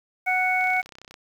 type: harmonic tone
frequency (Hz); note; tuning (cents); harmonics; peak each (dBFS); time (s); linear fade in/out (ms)
740; F#5; 0; 1 / 2 / 3; -24 / -30 / -22; 0.26-0.82; 20
type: click train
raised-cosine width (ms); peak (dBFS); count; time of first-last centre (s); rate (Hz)
0.2; -26; 18; 0.61-1.141; 32
effects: 8-bit